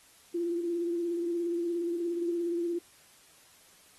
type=tone with vibrato; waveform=sine; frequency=342.8 Hz; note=F4; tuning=32 cents flat; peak=-28 dBFS; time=0.34-2.79 s; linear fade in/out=10 ms; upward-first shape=sine; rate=17 Hz; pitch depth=32 cents each way; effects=white hiss -59 dBFS RMS until 3.98 s + AAC 32 kbps